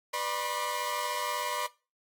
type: tone cluster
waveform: sawtooth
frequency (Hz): 496.4 / 594 / 976 / 1069 / 1185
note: B4 / D5 / B5 / C6 / D6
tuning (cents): +9 / +20 / -21 / +37 / +15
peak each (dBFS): -37 / -34 / -31 / -32 / -37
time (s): 0.13-1.67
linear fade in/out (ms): 10
effects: noise-tail reverb RT60 0.3 s tail -20 dB re dry + AAC 64 kbps